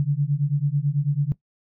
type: beating tone pair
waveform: sine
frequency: 139.4 / 148.5 Hz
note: C#3 / D3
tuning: +10 / +20 cents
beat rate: 9.1 Hz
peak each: -22 / -22 dBFS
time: 0-1.32 s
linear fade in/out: 0 ms
effects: noise-tail reverb RT60 0.1 s tail -18 dB re dry